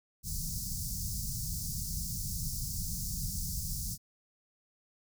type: band-stop noise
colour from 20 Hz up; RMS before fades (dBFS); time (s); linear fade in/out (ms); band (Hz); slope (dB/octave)
pink; -36; 0.23-3.98; 50; 190 to 4900; 48
effects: none